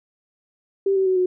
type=tone with pitch steps; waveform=sine; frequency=391.6 / 382.7 / 373.9 / 365.4 Hz; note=G4 / G4 / F#4 / F#4; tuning=-2 / -42 / +18 / -22 cents; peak=-16 dBFS; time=0.86-1.26 s; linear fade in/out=5 ms; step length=100 ms; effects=none